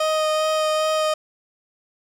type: tone with vibrato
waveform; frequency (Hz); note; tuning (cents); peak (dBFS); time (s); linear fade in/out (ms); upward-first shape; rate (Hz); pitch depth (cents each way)
30% pulse; 622.3; D#5; 0; -16; 0-1.14; 5; sine; 2.5; 10
effects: low-pass 9000 Hz 12 dB/octave + 8-bit